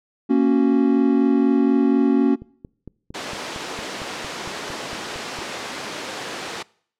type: chord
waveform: triangle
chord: F# major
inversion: first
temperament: equal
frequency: 233.1 / 277.2 / 370 Hz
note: A#3 / C#4 / F#4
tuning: 0 / 0 / 0 cents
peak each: -17 / -15 / -20 dBFS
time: 0.29-2.36 s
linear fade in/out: 20 ms
type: click train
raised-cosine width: 3 ms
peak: -23 dBFS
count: 14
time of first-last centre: 2.42-5.388 s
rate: 4.38 Hz
type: high-pass noise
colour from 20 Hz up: pink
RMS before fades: -30 dBFS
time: 3.14-6.63 s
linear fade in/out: 10 ms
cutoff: 290 Hz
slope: 12 dB/octave
effects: noise-tail reverb RT60 0.6 s tail -24 dB re dry + low-pass 6000 Hz 12 dB/octave